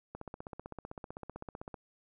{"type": "click train", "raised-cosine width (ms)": 1, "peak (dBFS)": -28, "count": 26, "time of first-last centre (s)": [0.15, 1.742], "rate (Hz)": 15.7, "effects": []}